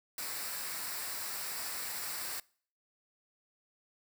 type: noise with comb filter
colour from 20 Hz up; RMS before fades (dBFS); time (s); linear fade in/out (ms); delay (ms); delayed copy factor
white; -39; 0.18-2.4; 2; 0.31; -0.55
effects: noise-tail reverb RT60 0.5 s tail -24 dB re dry